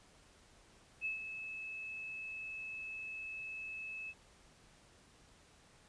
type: tone with ADSR envelope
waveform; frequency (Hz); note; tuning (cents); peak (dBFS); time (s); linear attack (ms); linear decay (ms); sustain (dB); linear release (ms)
sine; 2600; E7; -24; -34; 1.01-4.14; 43; 130; -8; 48
effects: pink hiss -64 dBFS RMS until 5.88 s + resampled to 22050 Hz